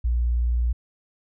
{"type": "tone", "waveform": "sine", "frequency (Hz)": 59.5, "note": "A#1", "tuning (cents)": 36, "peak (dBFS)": -19, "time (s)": [0.04, 0.73], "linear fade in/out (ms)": 10, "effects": []}